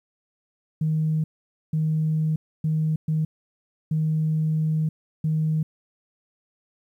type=tone bursts at uneven times; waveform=sine; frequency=156.6 Hz; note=D#3; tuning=11 cents sharp; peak=-19 dBFS; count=6; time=0.81-1.24 / 1.73-2.36 / 2.64-2.96 / 3.08-3.25 / 3.91-4.89 / 5.24-5.63 s; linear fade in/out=5 ms; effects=tanh soft clip ceiling -15 dBFS + 10-bit